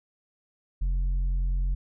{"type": "tone with tanh clipping", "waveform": "triangle", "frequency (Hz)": 44.51, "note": "F1", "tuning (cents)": 34, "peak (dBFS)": -24, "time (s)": [0.81, 1.75], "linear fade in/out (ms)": 10, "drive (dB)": 9, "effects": []}